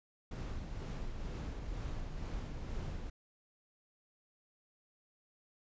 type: noise with tremolo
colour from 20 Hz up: brown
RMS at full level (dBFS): -39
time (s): 0.31-3.1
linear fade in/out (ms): 5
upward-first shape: sine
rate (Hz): 2.1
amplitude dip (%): 35
effects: resampled to 16000 Hz